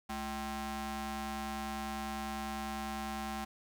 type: ring-modulated tone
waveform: sawtooth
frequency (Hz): 280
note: C#4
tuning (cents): +18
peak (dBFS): -30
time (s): 0.09-3.45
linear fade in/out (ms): 10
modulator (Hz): 495
effects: 12-bit